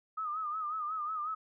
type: tone with vibrato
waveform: sine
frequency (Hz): 1244.5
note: D#6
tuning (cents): 0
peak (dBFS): -33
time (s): 0.17-1.35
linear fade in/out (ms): 10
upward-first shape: sine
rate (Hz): 5.5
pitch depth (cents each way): 80
effects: none